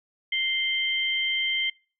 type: tone pair together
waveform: sine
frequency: 2093 / 3136 Hz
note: C7 / G7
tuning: 0 / 0 cents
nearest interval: perfect fifth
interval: 700 cents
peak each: -26 dBFS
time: 0.32-1.7 s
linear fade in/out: 5 ms
effects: noise-tail reverb RT60 0.4 s tail -26 dB re dry